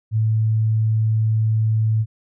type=tone; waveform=sine; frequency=110 Hz; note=A2; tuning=in tune; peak=-15 dBFS; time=0.11-2.06 s; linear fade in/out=50 ms; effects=none